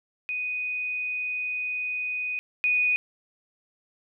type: tone pair in turn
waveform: sine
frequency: 2489 / 2478 Hz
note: D#7 / D#7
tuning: 0 / -8 cents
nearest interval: unison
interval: 8 cents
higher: first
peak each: -27 / -20 dBFS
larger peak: second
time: 0.29-2.39 / 2.64-2.96 s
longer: first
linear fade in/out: 0 ms
effects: none